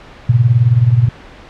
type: tone with tremolo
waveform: sine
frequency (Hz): 119.5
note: A#2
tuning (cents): +43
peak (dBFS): -4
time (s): 0.29-1.09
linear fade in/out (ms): 5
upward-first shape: sine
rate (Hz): 19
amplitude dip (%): 75
effects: pink hiss -37 dBFS RMS until 1.49 s + low-pass 3000 Hz 12 dB/octave